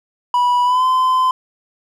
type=tone with pitch glide; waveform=triangle; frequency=980 to 1026.3 Hz; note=B5 to C6; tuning=-14 to -34 cents; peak=-10 dBFS; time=0.34-1.31 s; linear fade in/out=2 ms; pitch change=+80 cents; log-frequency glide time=0.64-0.84 s; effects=none